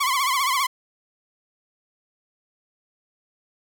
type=tone with vibrato; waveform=sawtooth; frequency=1072 Hz; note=C6; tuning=42 cents sharp; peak=-16 dBFS; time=0-0.67 s; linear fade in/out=10 ms; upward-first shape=triangle; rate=15 Hz; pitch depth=140 cents each way; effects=none